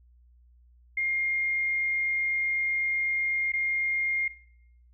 sine tone with dropouts, 2124 Hz, C7, 25 cents sharp, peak -25 dBFS, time 0.97-4.28 s, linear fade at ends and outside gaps 5 ms, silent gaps 3.52-3.535 s, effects noise-tail reverb RT60 0.7 s tail -17 dB re dry + added 60 Hz sine -55 dBFS peak until 4.93 s

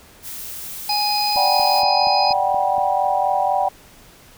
blue noise, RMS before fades -32 dBFS, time 0.22-1.84 s, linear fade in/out 50 ms
harmonic tone, 830.6 Hz, G#5, in tune, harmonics 1 / 3 / 5 / 6, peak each -20 / -30 / -29 / -21 dBFS, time 0.89-2.33 s, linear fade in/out 5 ms
sine chord, G major seventh, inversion second, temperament equal with one note detuned, 587.3 / 740 / 784 / 968 Hz, D5 / F#5 / G5 / B5, 0 / 0 / 0 / -35 cents, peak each -24 / -21 / -19 / -25 dBFS, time 1.36-3.69 s, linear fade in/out 10 ms
click train, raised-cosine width 3 ms, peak -25 dBFS, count 7, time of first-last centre 1.36-2.782 s, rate 4.22 Hz
effects pink hiss -47 dBFS RMS until 4.37 s

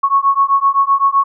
sine beating tone pair, 1100 / 1107.8 Hz, C#6 / C#6, -14 / -1 cents, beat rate 7.8 Hz, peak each -13 dBFS, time 0.03-1.24 s, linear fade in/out 10 ms, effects none

